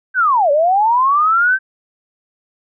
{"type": "linear two-way sweep", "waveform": "sine", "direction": "down then up", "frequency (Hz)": [1578, 554.4, 1574], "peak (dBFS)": -10, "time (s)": [0.14, 1.59], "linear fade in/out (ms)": 50, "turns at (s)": 0.51, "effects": []}